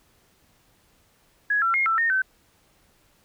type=tone with pitch steps; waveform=sine; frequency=1672 / 1353 / 2142 / 1333 / 1837 / 1534 Hz; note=G#6 / E6 / C7 / E6 / A#6 / G6; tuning=+11 / +45 / +40 / +19 / -26 / -38 cents; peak=-19 dBFS; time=1.5-2.22 s; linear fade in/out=5 ms; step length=120 ms; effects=pink hiss -62 dBFS RMS until 3.24 s